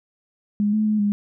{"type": "tone with pitch steps", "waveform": "sine", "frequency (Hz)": [206.7, 215, 213.2, 205], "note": ["G#3", "A3", "G#3", "G#3"], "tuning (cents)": [-8, -40, 46, -22], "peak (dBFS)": -17, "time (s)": [0.6, 1.12], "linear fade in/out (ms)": 0, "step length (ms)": 130, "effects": []}